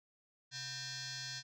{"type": "tone with frequency modulation", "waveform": "sine", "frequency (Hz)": 130.81, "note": "C3", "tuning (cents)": 0, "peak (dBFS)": -40, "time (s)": [0.51, 1.43], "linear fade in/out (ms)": 50, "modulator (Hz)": 846, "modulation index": 6.8, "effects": ["tanh soft clip ceiling -36 dBFS"]}